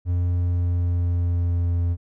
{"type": "tone with pitch glide", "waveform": "triangle", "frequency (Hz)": [88.2, 86.33], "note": ["F2", "F2"], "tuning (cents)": [18, -19], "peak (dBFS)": -17, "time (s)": [0.05, 1.97], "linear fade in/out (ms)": 50, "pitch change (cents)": -37, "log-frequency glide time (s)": [0.28, 1.81], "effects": []}